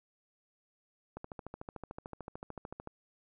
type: click train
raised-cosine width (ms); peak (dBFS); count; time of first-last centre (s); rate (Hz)
1; -28; 24; 1.17-2.874; 13.5
effects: none